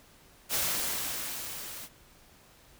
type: noise with level ramp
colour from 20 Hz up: white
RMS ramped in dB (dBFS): -28 to -43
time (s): 0.49-1.89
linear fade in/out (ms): 50
effects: pink hiss -58 dBFS RMS until 2.79 s